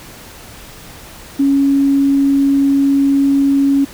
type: tone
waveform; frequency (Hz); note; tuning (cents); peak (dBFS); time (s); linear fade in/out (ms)
sine; 277.2; C#4; 0; -9; 1.39-3.85; 10
effects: pink hiss -36 dBFS RMS until 3.93 s